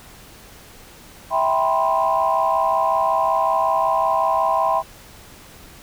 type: chord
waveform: sine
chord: C major seventh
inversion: first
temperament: just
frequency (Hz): 654.1 / 784.9 / 981.1 / 1046.5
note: E5 / G5 / B5 / C6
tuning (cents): -14 / +2 / -12 / 0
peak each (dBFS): -21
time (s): 1.3-4.83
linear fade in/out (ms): 50
effects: tanh soft clip ceiling -7 dBFS + pink hiss -44 dBFS RMS until 5.82 s